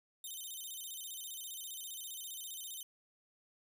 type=tone with vibrato; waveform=5% pulse; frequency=3362 Hz; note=G#7; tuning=20 cents sharp; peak=-36 dBFS; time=0.24-2.83 s; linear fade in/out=2 ms; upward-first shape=square; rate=15 Hz; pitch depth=160 cents each way; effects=none